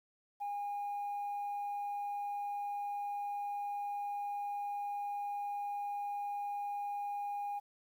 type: tone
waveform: sine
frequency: 815 Hz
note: G#5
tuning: 33 cents flat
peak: -34 dBFS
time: 0.4-7.6 s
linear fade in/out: 20 ms
effects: tanh soft clip ceiling -34 dBFS + 11-bit